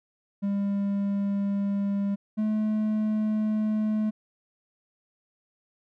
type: tone pair in turn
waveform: triangle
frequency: 200.1 / 214.8 Hz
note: G3 / A3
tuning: +36 / -41 cents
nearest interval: minor second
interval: 123 cents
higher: second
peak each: -22 / -21 dBFS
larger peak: second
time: 0.42-2.16 / 2.37-4.11 s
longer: neither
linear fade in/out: 20 ms
effects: none